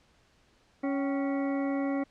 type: harmonic tone with a mistuned harmonic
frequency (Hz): 277.7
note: C#4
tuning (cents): +3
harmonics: 1 / 2 / 3 / 4 / 5 / 7 / 8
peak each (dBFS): -28 / -35 / -40 / -44 / -47 / -45 / -48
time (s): 0.83-2.04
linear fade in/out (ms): 10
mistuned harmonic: 3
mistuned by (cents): -120
effects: pink hiss -65 dBFS RMS until 2.1 s + low-pass 6000 Hz 12 dB/octave